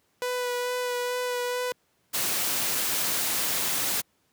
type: tone with vibrato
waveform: sawtooth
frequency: 493.9 Hz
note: B4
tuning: in tune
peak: -23 dBFS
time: 0.22-1.72 s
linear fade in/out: 0 ms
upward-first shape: sine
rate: 2.3 Hz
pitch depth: 15 cents each way
type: noise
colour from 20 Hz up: white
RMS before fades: -27 dBFS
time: 2.13-4.02 s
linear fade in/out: 20 ms
effects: pink hiss -69 dBFS RMS until 4.32 s + high-pass 100 Hz 12 dB/octave